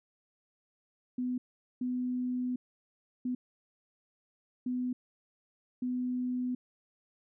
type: tone bursts at uneven times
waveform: sine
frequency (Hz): 250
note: B3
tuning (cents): +21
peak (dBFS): -30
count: 5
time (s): 1.18-1.38 / 1.81-2.56 / 3.25-3.35 / 4.66-4.93 / 5.82-6.55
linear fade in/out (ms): 5
effects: none